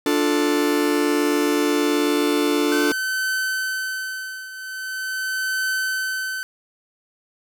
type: chord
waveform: 45% pulse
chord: D minor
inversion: none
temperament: just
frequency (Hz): 293.7 / 352.4 / 440.5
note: D4 / F4 / A4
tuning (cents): 0 / +16 / +2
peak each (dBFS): -20 / -24 / -23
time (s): 0.06-2.92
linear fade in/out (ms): 2
type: tone with tremolo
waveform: 45% pulse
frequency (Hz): 1528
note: G6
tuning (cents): -45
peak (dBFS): -20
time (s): 2.72-6.43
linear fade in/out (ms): 0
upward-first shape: triangle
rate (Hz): 0.42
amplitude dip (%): 80
effects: none